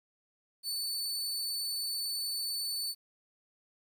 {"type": "tone", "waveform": "sawtooth", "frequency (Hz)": 4491, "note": "C#8", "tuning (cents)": 22, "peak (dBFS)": -30, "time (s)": [0.63, 2.95], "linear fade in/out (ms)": 50, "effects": ["11-bit"]}